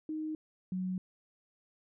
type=tone pair in turn; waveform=sine; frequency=311.1 / 184.98 Hz; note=D#4 / F#3; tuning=0 / 0 cents; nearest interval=major sixth; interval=900 cents; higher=first; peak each=-34 / -32 dBFS; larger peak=second; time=0.09-0.35 / 0.72-0.98 s; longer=neither; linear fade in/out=2 ms; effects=none